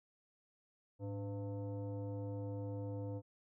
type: tone with frequency modulation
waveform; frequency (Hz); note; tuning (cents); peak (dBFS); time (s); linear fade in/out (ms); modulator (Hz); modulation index
sine; 106; G#2; +36; -39; 0.99-3.22; 50; 398; 0.91
effects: none